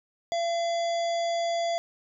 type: harmonic tone with a mistuned harmonic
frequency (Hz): 680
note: F5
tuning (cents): -46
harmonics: 1 / 3 / 5 / 7 / 9 / 10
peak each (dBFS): -25 / -40 / -39 / -42 / -50 / -45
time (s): 0.32-1.78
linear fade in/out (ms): 0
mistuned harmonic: 10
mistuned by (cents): +22
effects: none